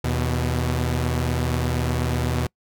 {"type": "tone pair together", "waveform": "sawtooth", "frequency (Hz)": [79.54, 123.47], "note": ["D#2", "B2"], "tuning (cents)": [39, 0], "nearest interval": "minor sixth", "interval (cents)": 761, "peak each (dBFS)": -20, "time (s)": [0.04, 2.47], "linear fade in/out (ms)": 5, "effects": ["noise-tail reverb RT60 0.1 s tail -26 dB re dry"]}